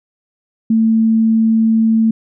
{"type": "tone", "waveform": "sine", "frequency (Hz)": 223.4, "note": "A3", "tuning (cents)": 27, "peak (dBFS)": -9, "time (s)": [0.7, 2.11], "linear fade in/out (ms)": 5, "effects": []}